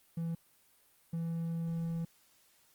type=tone bursts at uneven times; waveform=triangle; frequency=166.2 Hz; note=E3; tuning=15 cents sharp; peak=-31 dBFS; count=2; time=0.17-0.35 / 1.13-2.05 s; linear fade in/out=5 ms; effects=white hiss -67 dBFS RMS until 2.74 s + Opus 32 kbps